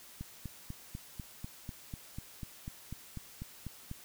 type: click train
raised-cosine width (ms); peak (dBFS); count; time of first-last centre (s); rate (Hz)
5; -28; 16; 0.21-3.914; 4.05
effects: white hiss -54 dBFS RMS until 4.04 s